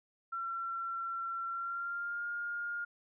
sine tone with pitch glide, 1358 to 1415.7 Hz, F6 to F6, -49 to +23 cents, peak -35 dBFS, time 0.32-2.85 s, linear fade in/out 10 ms, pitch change +72 cents, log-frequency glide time 1.45-2.25 s, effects none

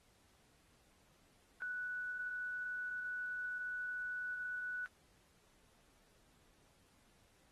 sine tone, 1480 Hz, F#6, in tune, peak -39 dBFS, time 1.62-4.86 s, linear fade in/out 0 ms, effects pink hiss -71 dBFS RMS until 7.51 s + AAC 32 kbps

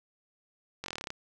slowing click train, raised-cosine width 0.2 ms, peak -19 dBFS, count 11, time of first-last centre 0.84-1.104 s, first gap 21 ms, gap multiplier 1.05, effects none

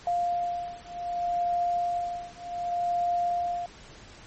sine beating tone pair, 700 / 700.66 Hz, F5 / F5, +4 / +5 cents, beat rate 0.66 Hz, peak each -29 dBFS, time 0.07-3.66 s, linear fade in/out 2 ms, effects pink hiss -49 dBFS RMS until 4.26 s + MP3 32 kbps

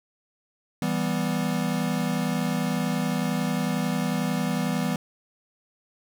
square chord, E minor, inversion none, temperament equal, 164.81 / 196 / 246.9 Hz, E3 / G3 / B3, 0 / 0 / 0 cents, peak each -29 dBFS, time 0.82-4.96 s, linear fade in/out 2 ms, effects none

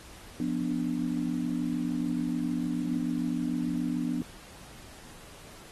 sine chord, B diminished, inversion second, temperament equal, 174.61 / 246.9 / 293.7 Hz, F3 / B3 / D4, 0 / 0 / 0 cents, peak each -34 / -30 / -32 dBFS, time 0.4-4.22 s, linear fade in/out 2 ms, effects pink hiss -50 dBFS RMS until 5.71 s + AAC 32 kbps

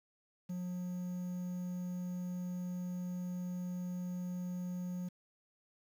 triangle tone with quantisation, 179.5 Hz, F3, 48 cents sharp, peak -35 dBFS, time 0.49-5.09 s, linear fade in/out 10 ms, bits 10, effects none

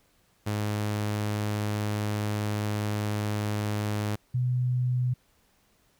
sawtooth / sine tone pair in turn, 104.9 / 125.02 Hz, G#2 / B2, +18 / +22 cents, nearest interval minor third, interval 304 cents, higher second, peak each -23 dBFS, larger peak neither, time 0.46-4.16 / 4.34-5.14 s, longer first, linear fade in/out 10 ms, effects pink hiss -66 dBFS RMS until 5.99 s

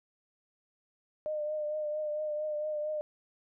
sine tone with vibrato, 606 Hz, D#5, 46 cents flat, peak -31 dBFS, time 1.26-3.01 s, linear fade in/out 0 ms, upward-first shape triangle, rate 4.4 Hz, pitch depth 34 cents each way, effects none

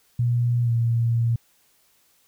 sine tone with pitch glide, 120.3 to 116.61 Hz, B2 to A#2, -45 to +1 cents, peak -18 dBFS, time 0.19-1.36 s, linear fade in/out 5 ms, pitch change -54 cents, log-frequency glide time 0.63-0.71 s, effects white hiss -62 dBFS RMS until 2.27 s

